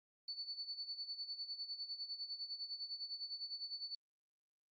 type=tone with tremolo; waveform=sine; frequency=4478 Hz; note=C#8; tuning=17 cents sharp; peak=-40 dBFS; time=0.28-3.95 s; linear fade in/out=2 ms; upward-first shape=sine; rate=9.9 Hz; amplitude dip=75%; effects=Opus 24 kbps